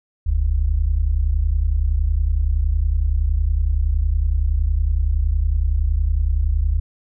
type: tone pair together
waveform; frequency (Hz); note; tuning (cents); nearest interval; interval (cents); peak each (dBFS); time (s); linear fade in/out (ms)
sine; 43.13 / 73.9; F1 / D2; -21 / +11; major sixth; 932; -18 / -18; 0.26-6.8; 10
effects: none

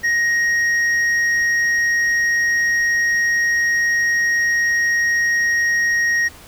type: tone with hard clipping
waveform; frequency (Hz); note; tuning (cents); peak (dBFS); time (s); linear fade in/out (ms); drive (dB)
triangle; 1876; A#6; +11; -16; 0.03-6.29; 20; 8
effects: pink hiss -42 dBFS RMS until 6.47 s

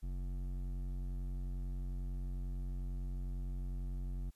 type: tone with hard clipping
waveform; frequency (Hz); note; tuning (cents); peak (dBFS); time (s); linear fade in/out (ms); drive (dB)
sine; 45.57; F#1; -26; -39; 0.02-4.31; 20; 11
effects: white hiss -75 dBFS RMS until 4.35 s + resampled to 32000 Hz

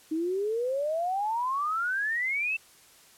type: exponential sweep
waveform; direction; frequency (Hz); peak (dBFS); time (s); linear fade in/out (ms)
sine; up; 308.2 to 2695; -26; 0.11-2.57; 10
effects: white hiss -56 dBFS RMS until 3.17 s + low-pass 12000 Hz 12 dB/octave

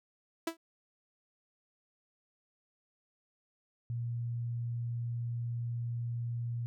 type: tone with exponential decay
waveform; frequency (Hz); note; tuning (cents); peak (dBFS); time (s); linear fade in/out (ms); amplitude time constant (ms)
sawtooth; 329.6; E4; 0; -25; 0.47-0.57; 5; 21
type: tone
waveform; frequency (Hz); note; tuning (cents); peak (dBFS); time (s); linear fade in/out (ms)
sine; 118.4; A#2; +27; -33; 3.9-6.66; 0
effects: none

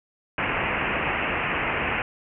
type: low-pass noise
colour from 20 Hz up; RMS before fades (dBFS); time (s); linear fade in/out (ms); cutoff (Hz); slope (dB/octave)
white; -26; 0.38-2.02; 2; 2800; 96
effects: none

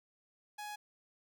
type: tone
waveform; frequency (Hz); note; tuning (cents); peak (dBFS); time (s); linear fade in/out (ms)
sawtooth; 836; G#5; +11; -38; 0.58-0.76; 10
effects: none

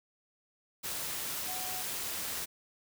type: tone in noise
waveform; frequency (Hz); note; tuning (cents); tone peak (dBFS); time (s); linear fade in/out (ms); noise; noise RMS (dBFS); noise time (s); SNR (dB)
sine; 740; F#5; 0; -43; 1.47-1.83; 20; white; -37; 0.83-2.46; -9
effects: none

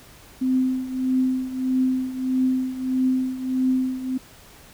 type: tone with tremolo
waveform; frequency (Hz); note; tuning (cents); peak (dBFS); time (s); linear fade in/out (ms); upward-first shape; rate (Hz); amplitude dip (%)
sine; 258.3; C4; -22; -16; 0.41-4.18; 10; triangle; 1.6; 80
effects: pink hiss -48 dBFS RMS until 4.73 s

